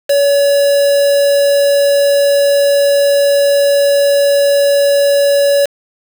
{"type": "tone with quantisation", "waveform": "triangle", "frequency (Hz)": 566, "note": "C#5", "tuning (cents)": 36, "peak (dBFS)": -6, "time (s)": [0.09, 5.66], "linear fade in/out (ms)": 10, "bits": 3, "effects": []}